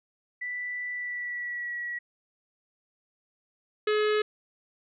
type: tone with pitch glide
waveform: sine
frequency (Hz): 1975.5 to 1925.9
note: B6 to B6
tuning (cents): 0 to -44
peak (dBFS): -31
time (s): 0.41-1.99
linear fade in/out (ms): 10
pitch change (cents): -44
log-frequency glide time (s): 0.91-1.74
type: harmonic tone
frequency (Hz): 424.8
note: G#4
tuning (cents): +39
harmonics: 1 / 3 / 4 / 5 / 6 / 7 / 8 / 9 / 10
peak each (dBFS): -23 / -33 / -35 / -38 / -41 / -40 / -44 / -45 / -49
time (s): 3.87-4.22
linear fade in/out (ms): 5
effects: none